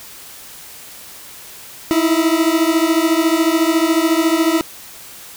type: beating tone pair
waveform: 40% pulse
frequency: 318.7 / 332.7 Hz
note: D#4 / E4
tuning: +42 / +16 cents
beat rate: 14 Hz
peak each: -15 dBFS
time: 1.91-4.61 s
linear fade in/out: 0 ms
effects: white hiss -37 dBFS RMS until 5.36 s